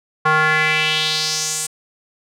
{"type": "tone with band-pass filter sweep", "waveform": "square", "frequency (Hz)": 155.56, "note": "D#3", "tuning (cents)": 0, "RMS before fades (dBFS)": -18, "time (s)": [0.25, 1.67], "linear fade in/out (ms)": 10, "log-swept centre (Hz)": [1200, 8600], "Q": 3, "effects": []}